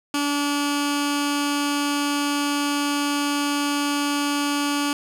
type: tone with notch filter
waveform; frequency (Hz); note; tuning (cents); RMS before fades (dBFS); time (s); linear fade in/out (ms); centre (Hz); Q
15% pulse; 288; D4; -34; -23; 0.14-4.93; 2; 640; 0.82
effects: low-pass 12000 Hz 12 dB/octave + 9-bit